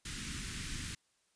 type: band-stop noise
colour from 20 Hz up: pink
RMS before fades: -41 dBFS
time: 0.05-0.95 s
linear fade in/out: 5 ms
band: 280 to 1500 Hz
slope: 24 dB/octave
effects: white hiss -75 dBFS RMS until 1.35 s + resampled to 22050 Hz